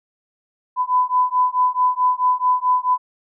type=beating tone pair; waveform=sine; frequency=1000 / 1004.6 Hz; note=B5 / B5; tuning=+21 / +29 cents; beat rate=4.6 Hz; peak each=-18 dBFS; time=0.76-2.98 s; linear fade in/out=50 ms; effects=none